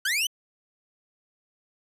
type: linear sweep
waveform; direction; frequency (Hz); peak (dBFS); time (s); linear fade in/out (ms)
sawtooth; up; 1460 to 3100; -20; 0.05-0.27; 5
effects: resampled to 32000 Hz